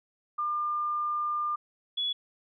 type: tone pair in turn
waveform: sine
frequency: 1200 / 3394 Hz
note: D6 / G#7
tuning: +37 / +37 cents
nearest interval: octave + tritone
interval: 1800 cents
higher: second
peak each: -27 dBFS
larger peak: neither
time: 0.38-1.56 / 1.97-2.13 s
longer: first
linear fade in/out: 10 ms
effects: none